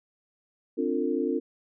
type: chord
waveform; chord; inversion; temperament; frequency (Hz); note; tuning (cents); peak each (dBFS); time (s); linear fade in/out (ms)
sine; D minor seventh; third; equal with one note detuned; 261.6 / 293.7 / 349.2 / 451.3; C4 / D4 / F4 / A4; 0 / 0 / 0 / +44; -30; 0.77-1.4; 20
effects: none